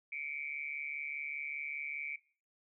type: tone with amplitude modulation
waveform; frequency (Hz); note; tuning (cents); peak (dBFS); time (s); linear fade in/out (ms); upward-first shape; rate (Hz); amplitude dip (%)
sine; 2301; D7; -36; -34; 0.12-2.16; 5; sine; 145; 95
effects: noise-tail reverb RT60 0.4 s tail -18 dB re dry